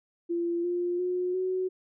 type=tone with pitch steps; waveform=sine; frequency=342.4 / 351.8 / 361.5 / 371.5 Hz; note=F4 / F4 / F#4 / F#4; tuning=-34 / +13 / -40 / +7 cents; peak=-26 dBFS; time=0.29-1.69 s; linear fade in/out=20 ms; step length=350 ms; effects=none